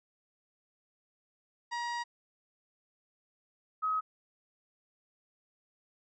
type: tone pair in turn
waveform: 30% pulse / sine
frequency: 952 / 1270.8 Hz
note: A#5 / D#6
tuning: +36 / +36 cents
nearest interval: perfect fourth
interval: 500 cents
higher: second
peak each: -31 / -28 dBFS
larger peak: second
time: 1.71-2.04 / 3.82-4.01 s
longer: first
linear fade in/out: 20 ms
effects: resampled to 16000 Hz